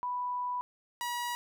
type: tone pair in turn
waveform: sine / sawtooth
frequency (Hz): 987.8 / 964.1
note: B5 / B5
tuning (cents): 0 / -42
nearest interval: unison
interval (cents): 42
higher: first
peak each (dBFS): -31 / -29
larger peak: second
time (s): 0.03-0.61 / 1.01-1.35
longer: first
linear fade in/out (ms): 0
effects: none